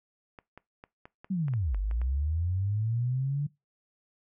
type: clicks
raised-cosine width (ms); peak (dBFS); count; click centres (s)
0.5; -31; 10; 0.388 / 0.576 / 0.839 / 1.055 / 1.245 / 1.483 / 1.537 / 1.746 / 1.912 / 2.016
type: linear two-way sweep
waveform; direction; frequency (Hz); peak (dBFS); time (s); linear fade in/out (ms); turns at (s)
sine; down then up; 197.8 to 46.25 to 147.5; -26; 1.3-3.47; 10; 1.77
effects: noise-tail reverb RT60 0.2 s tail -21 dB re dry